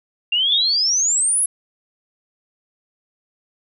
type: exponential sweep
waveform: sine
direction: up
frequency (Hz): 2749 to 11000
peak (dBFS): -15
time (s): 0.32-1.46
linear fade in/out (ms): 5
type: tone with exponential decay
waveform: sine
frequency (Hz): 3322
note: G#7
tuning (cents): 0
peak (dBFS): -15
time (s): 0.52-0.88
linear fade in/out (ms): 1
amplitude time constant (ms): 78
effects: none